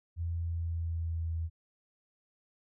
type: tone with pitch glide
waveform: sine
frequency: 84.4 to 82.09 Hz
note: E2 to E2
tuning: +41 to -7 cents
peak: -31 dBFS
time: 0.16-1.5 s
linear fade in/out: 50 ms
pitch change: -48 cents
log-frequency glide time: 0.34-1.34 s
effects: none

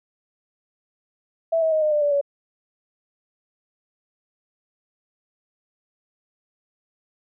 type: tone with pitch steps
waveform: sine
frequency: 658 / 641.9 / 626.1 / 610.8 / 595.8 / 581.2 / 566.9 Hz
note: E5 / E5 / D#5 / D#5 / D5 / D5 / C#5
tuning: -3 / -46 / +11 / -32 / +25 / -18 / +39 cents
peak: -17 dBFS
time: 1.52-2.213 s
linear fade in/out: 10 ms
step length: 99 ms
effects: none

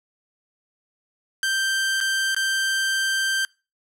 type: tone with dropouts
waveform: sawtooth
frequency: 1568 Hz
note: G6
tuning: in tune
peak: -17 dBFS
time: 1.43-3.45 s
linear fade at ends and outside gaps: 1 ms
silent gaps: 2.004-2.01 / 2.347-2.364 s
effects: noise-tail reverb RT60 0.3 s tail -25 dB re dry + low-pass 12000 Hz 12 dB/octave

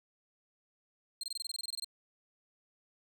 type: tone bursts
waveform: 30% pulse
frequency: 4186 Hz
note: C8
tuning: in tune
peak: -33 dBFS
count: 14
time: 1.21-1.845 s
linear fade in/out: 2 ms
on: 24 ms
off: 23 ms
effects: none

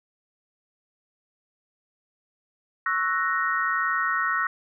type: chord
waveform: sine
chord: F# dominant seventh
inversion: second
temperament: equal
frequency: 1108.7 / 1318.5 / 1480 / 1864.7 Hz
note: C#6 / E6 / F#6 / A#6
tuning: 0 / 0 / 0 / 0 cents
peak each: -29 / -27 / -28 / -27 dBFS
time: 2.86-4.47 s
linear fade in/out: 2 ms
effects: none

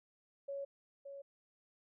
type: tone with echo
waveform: sine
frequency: 557 Hz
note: C#5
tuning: 8 cents sharp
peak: -39 dBFS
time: 0.48-0.65 s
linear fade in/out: 10 ms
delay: 570 ms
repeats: 1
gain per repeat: -7 dB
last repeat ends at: 1.22 s
effects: none

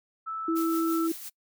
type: tone with pitch glide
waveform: sine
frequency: 1314 to 1325.4 Hz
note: E6 to E6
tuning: -6 to +9 cents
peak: -31 dBFS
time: 0.26-1.08 s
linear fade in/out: 20 ms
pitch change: +15 cents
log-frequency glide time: 0.57-0.94 s
type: tone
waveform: sine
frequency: 328.3 Hz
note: E4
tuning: 7 cents flat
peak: -24 dBFS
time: 0.48-1.12 s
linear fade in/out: 5 ms
type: noise with tremolo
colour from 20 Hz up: blue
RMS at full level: -38 dBFS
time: 0.55-1.3 s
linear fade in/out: 20 ms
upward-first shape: triangle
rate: 5.8 Hz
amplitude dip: 50%
effects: noise-tail reverb RT60 0.1 s tail -24 dB re dry

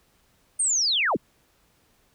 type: linear sweep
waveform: sine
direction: down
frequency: 8990 to 81.8 Hz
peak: -20 dBFS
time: 0.59-1.17 s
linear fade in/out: 10 ms
effects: pink hiss -64 dBFS RMS until 2.14 s

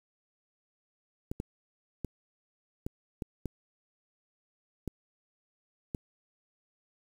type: clicks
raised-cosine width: 3 ms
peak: -21 dBFS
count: 8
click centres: 1.315 / 1.401 / 2.047 / 2.865 / 3.222 / 3.457 / 4.877 / 5.948 s
effects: 8-bit

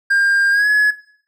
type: tone with pitch glide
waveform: triangle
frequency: 1603 to 1693.4 Hz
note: G6 to G#6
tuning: +38 to +33 cents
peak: -10 dBFS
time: 0.1-0.91 s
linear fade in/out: 10 ms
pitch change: +95 cents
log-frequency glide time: 0.51-0.68 s
effects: noise-tail reverb RT60 0.6 s tail -17 dB re dry

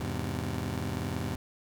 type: chord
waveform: 20% pulse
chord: E augmented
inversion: none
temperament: just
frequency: 82.41 / 103.01 / 128.76 Hz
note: E2 / G#2 / B#2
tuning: 0 / -14 / -27 cents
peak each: -31 dBFS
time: 0-1.36 s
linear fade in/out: 5 ms
effects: none

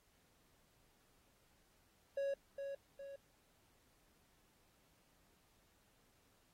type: tone with echo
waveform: triangle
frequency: 554.4 Hz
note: C#5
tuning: in tune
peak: -34 dBFS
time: 2.17-2.34 s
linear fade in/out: 5 ms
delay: 410 ms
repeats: 2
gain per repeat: -6 dB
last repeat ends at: 3.16 s
effects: pink hiss -74 dBFS RMS until 6.53 s + AAC 48 kbps

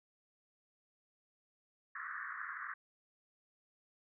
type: band-pass noise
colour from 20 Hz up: white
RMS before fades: -44 dBFS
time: 1.95-2.74 s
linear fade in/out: 5 ms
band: 1100 to 1900 Hz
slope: 96 dB/octave
effects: none

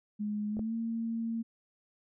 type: tone with pitch glide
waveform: sine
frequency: 209.3 to 228.2 Hz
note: G#3 to A#3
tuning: +14 to -37 cents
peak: -31 dBFS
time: 0.19-1.43 s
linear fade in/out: 20 ms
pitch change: +149 cents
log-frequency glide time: 0.49-0.74 s
type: clicks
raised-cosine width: 2 ms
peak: -32 / -25 dBFS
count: 2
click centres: 0.569 / 0.593 s
effects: none

